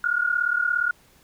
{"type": "tone pair together", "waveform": "sine", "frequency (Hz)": [1412.8, 1450], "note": ["F6", "F#6"], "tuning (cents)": [20, -35], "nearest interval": "unison", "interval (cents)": 45, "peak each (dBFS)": -23, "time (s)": [0.04, 0.91], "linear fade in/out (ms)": 2, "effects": ["pink hiss -57 dBFS RMS until 1.23 s"]}